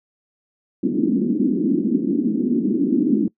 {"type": "band-pass noise", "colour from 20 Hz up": "white", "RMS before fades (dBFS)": -19, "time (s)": [0.83, 3.28], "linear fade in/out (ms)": 5, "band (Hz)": [200, 320], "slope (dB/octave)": 48, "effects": ["noise-tail reverb RT60 0.1 s tail -22 dB re dry"]}